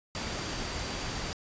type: tone in noise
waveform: sine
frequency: 4682 Hz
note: D8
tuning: 6 cents flat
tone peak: -46 dBFS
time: 0.15-1.33 s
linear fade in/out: 0 ms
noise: pink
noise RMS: -35 dBFS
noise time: 0.15-1.33 s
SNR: -14 dB
effects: resampled to 16000 Hz